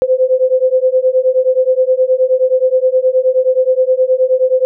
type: beating tone pair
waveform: sine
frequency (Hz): 510 / 519.5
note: C5 / C5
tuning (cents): -44 / -12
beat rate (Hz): 9.5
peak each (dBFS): -12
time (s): 0.02-4.65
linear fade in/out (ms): 0
effects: none